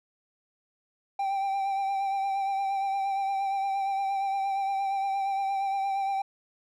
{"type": "tone with vibrato", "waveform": "triangle", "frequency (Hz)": 784, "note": "G5", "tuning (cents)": 0, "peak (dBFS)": -24, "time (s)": [1.19, 6.22], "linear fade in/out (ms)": 5, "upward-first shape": "triangle", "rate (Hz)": 8.6, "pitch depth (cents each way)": 32, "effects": []}